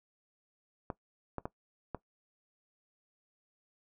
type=clicks; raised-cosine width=1 ms; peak=-22 dBFS; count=4; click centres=0.902 / 1.383 / 1.455 / 1.947 s; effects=noise-tail reverb RT60 0.1 s tail -18 dB re dry